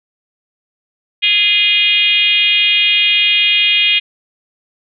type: tone with frequency modulation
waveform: sine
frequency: 2862 Hz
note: F7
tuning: 42 cents sharp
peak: -9 dBFS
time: 1.22-4 s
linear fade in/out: 20 ms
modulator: 393 Hz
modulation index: 1.6
effects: none